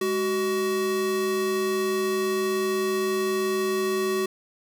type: tone pair together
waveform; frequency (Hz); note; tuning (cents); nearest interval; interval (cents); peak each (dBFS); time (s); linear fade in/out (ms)
square; 207.7 / 376.3; G#3 / F#4; 0 / +29; minor seventh; 1029; -33 / -24; 0.01-4.26; 5
effects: none